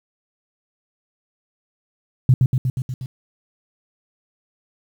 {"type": "tone with echo", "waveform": "sine", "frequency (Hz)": 127.5, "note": "C3", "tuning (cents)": -44, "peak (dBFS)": -8, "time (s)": [2.29, 2.34], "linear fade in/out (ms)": 2, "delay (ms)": 120, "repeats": 6, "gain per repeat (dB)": -3, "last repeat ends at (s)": 3.06, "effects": ["8-bit"]}